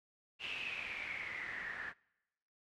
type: noise with low-pass filter sweep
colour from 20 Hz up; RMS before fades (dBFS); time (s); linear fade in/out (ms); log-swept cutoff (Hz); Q
white; -43; 0.39-1.94; 50; 2800 to 1700; 9.9
effects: noise-tail reverb RT60 1.0 s tail -26 dB re dry